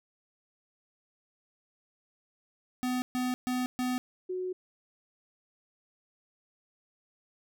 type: tone bursts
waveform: square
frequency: 251.4 Hz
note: B3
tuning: 31 cents sharp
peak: -29 dBFS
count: 4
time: 2.83-3.98 s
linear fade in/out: 0 ms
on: 190 ms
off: 130 ms
type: tone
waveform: sine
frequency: 367.8 Hz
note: F#4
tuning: 10 cents flat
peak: -31 dBFS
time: 4.29-4.53 s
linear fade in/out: 10 ms
effects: none